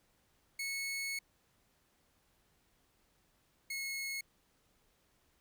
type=tone pair in turn; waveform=sawtooth; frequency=2200 / 2177 Hz; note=C#7 / C#7; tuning=-14 / -32 cents; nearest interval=unison; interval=18 cents; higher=first; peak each=-33 / -34 dBFS; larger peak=first; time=0.59-1.19 / 3.7-4.21 s; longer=first; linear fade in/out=5 ms; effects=pink hiss -73 dBFS RMS until 5.4 s

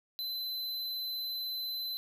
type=tone; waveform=square; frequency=4041 Hz; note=B7; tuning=39 cents sharp; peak=-35 dBFS; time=0.19-1.97 s; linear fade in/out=0 ms; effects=12-bit

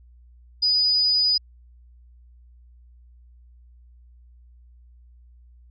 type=tone; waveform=sine; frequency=4955 Hz; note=D#8; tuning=8 cents flat; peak=-17 dBFS; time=0.62-1.38 s; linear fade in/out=10 ms; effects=added 60 Hz sine -48 dBFS peak until 5.7 s

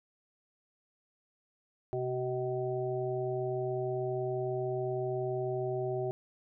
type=harmonic tone with a mistuned harmonic; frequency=126.3 Hz; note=B2; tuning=39 cents sharp; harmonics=1 / 3 / 5 / 6; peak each=-37 / -33 / -38 / -42 dBFS; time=1.93-6.11 s; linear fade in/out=0 ms; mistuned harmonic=1; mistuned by=+37 cents; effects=none

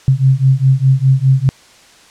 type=beating tone pair; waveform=sine; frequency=130.81 / 135.71 Hz; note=C3 / C#3; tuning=0 / -36 cents; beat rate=4.9 Hz; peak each=-11 dBFS; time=0.08-1.49 s; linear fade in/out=0 ms; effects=white hiss -44 dBFS RMS until 2.1 s + low-pass 7000 Hz 12 dB/octave

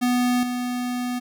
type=tone with level steps; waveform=square; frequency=246.9 Hz; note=B3; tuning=in tune; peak=-19 / -25 dBFS; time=0.01-1.2 s; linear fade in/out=20 ms; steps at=0.43 s; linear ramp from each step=2 ms; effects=none

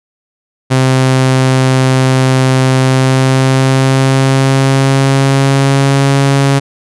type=tone with pitch glide; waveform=sawtooth; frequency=130.81 to 138.03 Hz; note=C3 to C#3; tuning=0 to -7 cents; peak=-3 dBFS; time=0.7-6.6 s; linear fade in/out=20 ms; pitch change=+93 cents; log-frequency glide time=2.77-6.12 s; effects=resampled to 24000 Hz

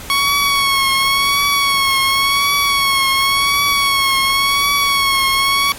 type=tone with vibrato; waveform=15% pulse; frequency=1108.7 Hz; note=C#6; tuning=in tune; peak=-6 dBFS; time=0.1-5.72 s; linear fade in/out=0 ms; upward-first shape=triangle; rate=0.92 Hz; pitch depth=45 cents each way; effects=pink hiss -32 dBFS RMS until 5.78 s + MP3 64 kbps

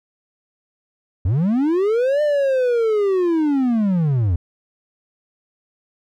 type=linear two-way sweep; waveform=triangle; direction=up then down; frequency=79 to 604 to 79 Hz; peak=-13 dBFS; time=1.25-4.36 s; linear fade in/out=5 ms; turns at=2.22 s; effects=none

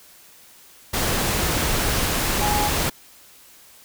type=tone in noise; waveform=sine; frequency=833 Hz; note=G#5; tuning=5 cents sharp; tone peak=-22 dBFS; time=2.41-2.69 s; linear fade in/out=10 ms; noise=pink; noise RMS=-22 dBFS; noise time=0.93-2.9 s; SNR=-3 dB; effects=white hiss -49 dBFS RMS until 3.84 s

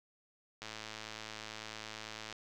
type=click train; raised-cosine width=0.2 ms; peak=-26 dBFS; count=187; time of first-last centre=0.62-2.326 s; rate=109 Hz; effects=none

